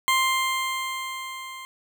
20% pulse tone with level ramp, 1050 Hz, C6, 6 cents sharp, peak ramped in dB -13 to -32 dBFS, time 0.08-1.65 s, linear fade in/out 0 ms, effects none

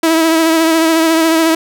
sawtooth tone with vibrato, 324.6 Hz, E4, 27 cents flat, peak -5 dBFS, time 0.03-1.55 s, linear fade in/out 5 ms, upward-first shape triangle, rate 14 Hz, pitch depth 38 cents each way, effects none

